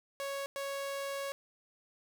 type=tone bursts at uneven times; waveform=sawtooth; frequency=554.4 Hz; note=C#5; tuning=in tune; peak=-32 dBFS; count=2; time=0.2-0.46 / 0.56-1.32 s; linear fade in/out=0 ms; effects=none